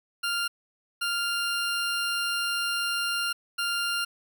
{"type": "tone bursts at uneven times", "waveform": "20% pulse", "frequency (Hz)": 1396.9, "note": "F6", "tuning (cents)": 0, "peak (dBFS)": -21, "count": 3, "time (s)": [[0.23, 0.48], [1.01, 3.33], [3.58, 4.05]], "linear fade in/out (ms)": 10, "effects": []}